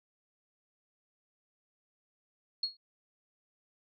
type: tone with exponential decay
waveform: sine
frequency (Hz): 4311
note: C#8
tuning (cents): -49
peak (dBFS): -26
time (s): 2.63-2.77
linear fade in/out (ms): 5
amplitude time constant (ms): 30
effects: none